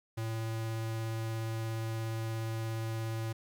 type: tone with vibrato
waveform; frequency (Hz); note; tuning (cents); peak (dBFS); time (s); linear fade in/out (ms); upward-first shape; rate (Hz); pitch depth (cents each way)
square; 112.5; A2; +39; -34; 0.17-3.33; 10; triangle; 17; 8
effects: 11-bit